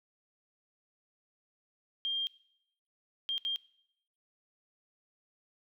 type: tone bursts at uneven times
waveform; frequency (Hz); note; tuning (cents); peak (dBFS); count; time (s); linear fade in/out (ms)
sine; 3199; G7; +34; -30; 3; 2.05-2.27 / 3.29-3.38 / 3.45-3.56; 0
effects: noise-tail reverb RT60 0.7 s tail -19 dB re dry